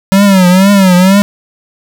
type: tone with vibrato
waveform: square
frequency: 190 Hz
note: F#3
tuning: 46 cents sharp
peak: -4 dBFS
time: 0.12-1.22 s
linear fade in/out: 0 ms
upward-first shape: triangle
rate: 2.1 Hz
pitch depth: 130 cents each way
effects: none